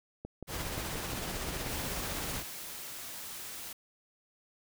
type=click train; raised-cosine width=2 ms; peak=-27 dBFS; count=9; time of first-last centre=0.25-1.663 s; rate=5.66 Hz
type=noise with tremolo; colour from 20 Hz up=pink; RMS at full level=-36 dBFS; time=0.47-2.44 s; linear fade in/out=50 ms; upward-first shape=triangle; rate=16 Hz; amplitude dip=30%
type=noise; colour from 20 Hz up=white; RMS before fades=-43 dBFS; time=1.69-3.73 s; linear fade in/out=5 ms
effects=none